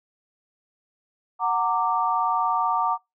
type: chord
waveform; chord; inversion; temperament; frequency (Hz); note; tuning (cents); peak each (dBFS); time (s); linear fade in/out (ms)
sine; Gb augmented; none; equal with one note detuned; 740 / 919 / 1174.7; Gb5 / Bb5 / D6; 0 / -25 / 0; -26 / -24 / -24; 1.39-2.98; 50
effects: noise-tail reverb RT60 0.2 s tail -24 dB re dry